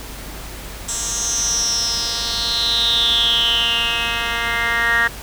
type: tone with band-pass filter sweep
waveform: 10% pulse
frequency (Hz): 233.1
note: A#3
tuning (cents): 0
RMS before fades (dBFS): -19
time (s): 0.88-5.08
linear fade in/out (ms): 10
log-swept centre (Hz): 7300 to 1800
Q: 9
effects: added 50 Hz sine -34 dBFS peak until 5.22 s + pink hiss -34 dBFS RMS until 5.22 s